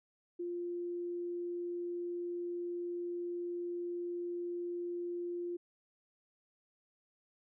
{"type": "tone", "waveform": "sine", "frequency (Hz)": 349.2, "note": "F4", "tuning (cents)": 0, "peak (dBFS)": -36, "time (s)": [0.39, 5.57], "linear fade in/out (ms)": 10, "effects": []}